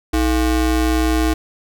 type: ring-modulated tone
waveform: square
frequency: 188.6 Hz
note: F#3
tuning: 33 cents sharp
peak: -12 dBFS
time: 0.13-1.34 s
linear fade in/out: 10 ms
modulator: 130 Hz
effects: none